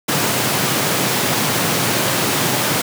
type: high-pass noise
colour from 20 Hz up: pink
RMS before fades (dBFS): -18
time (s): 0.08-2.82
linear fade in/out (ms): 10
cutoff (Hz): 110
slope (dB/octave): 48
effects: none